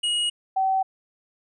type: tone pair in turn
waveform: square / sine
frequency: 2890 / 765.5 Hz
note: F#7 / G5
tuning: -41 / -41 cents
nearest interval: octave + major seventh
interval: 2300 cents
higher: first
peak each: -22 / -19 dBFS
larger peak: second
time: 0.03-0.3 / 0.56-0.83 s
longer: neither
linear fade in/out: 10 ms
effects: resampled to 22050 Hz